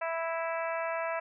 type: harmonic tone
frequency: 329.6 Hz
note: E4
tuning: in tune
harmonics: 2 / 3 / 4 / 5 / 6 / 7 / 8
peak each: -33 / -37 / -39 / -41 / -43 / -44 / -45 dBFS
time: 0.01-1.2 s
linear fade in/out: 10 ms
effects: none